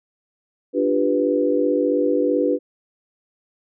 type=chord; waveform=sine; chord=G dominant seventh; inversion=second; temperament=equal; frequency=293.7 / 349.2 / 392 / 493.9 Hz; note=D4 / F4 / G4 / B4; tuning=0 / 0 / 0 / 0 cents; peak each=-21 / -25 / -23 / -20 dBFS; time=0.73-2.59 s; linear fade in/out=50 ms; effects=none